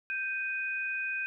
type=tone pair together; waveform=sine; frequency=1566.7 / 2489 Hz; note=G6 / D#7; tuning=-1 / 0 cents; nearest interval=minor sixth; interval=801 cents; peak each=-34 / -33 dBFS; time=0.1-1.26 s; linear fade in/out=0 ms; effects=none